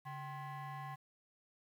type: tone with frequency modulation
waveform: sine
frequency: 141.9 Hz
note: C#3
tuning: 41 cents sharp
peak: -40 dBFS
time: 0.05-0.96 s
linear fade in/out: 20 ms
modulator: 918 Hz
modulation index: 1.3
effects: tanh soft clip ceiling -42 dBFS + 11-bit